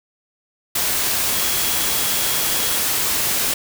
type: tone in noise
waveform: sine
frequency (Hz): 3308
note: G#7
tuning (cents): -8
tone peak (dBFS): -31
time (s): 1.33-2.76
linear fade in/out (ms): 5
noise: white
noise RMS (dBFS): -20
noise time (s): 0.75-3.54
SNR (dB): -14
effects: none